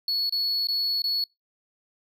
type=tone with dropouts; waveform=triangle; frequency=4391 Hz; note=C#8; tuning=17 cents flat; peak=-22 dBFS; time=0.08-1.24 s; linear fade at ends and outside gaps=2 ms; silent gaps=0.295-0.323 / 0.671-0.685 / 1.02-1.04 s; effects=noise-tail reverb RT60 0.2 s tail -26 dB re dry